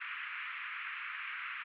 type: band-pass noise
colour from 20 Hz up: white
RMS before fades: -42 dBFS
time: 0-1.64 s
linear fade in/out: 20 ms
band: 1200 to 2600 Hz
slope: 48 dB/octave
effects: none